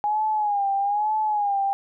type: tone with vibrato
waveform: sine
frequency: 826 Hz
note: G#5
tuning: 10 cents flat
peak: -20 dBFS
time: 0.04-1.73 s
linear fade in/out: 0 ms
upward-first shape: sine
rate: 1.1 Hz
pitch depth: 80 cents each way
effects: none